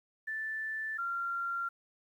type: tone pair in turn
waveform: sine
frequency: 1760 / 1380.5 Hz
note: A6 / F6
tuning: 0 / -20 cents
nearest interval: major third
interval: 420 cents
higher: first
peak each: -34 / -32 dBFS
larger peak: second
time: 0.27-0.98 / 0.98-1.69 s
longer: neither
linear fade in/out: 10 ms
effects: 11-bit